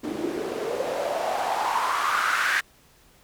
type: noise with band-pass filter sweep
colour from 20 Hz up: white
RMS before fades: -26 dBFS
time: 0.03-2.61 s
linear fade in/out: 10 ms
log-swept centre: 290 to 1700 Hz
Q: 4.9
effects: pink hiss -57 dBFS RMS until 3.23 s